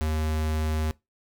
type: tone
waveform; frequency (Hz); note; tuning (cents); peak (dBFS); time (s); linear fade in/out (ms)
square; 77.9; D#2; +3; -25; 0.01-0.91; 0
effects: noise-tail reverb RT60 0.2 s tail -21 dB re dry